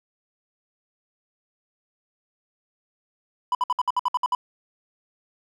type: tone bursts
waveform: triangle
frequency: 994 Hz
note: B5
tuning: 11 cents sharp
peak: -17 dBFS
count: 10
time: 3.52-4.35 s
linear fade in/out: 2 ms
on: 29 ms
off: 60 ms
effects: none